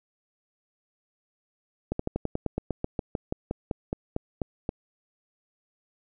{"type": "slowing click train", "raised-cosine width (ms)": 2, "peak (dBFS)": -14, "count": 19, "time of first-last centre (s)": [1.92, 4.691], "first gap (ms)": 74, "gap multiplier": 1.08, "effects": []}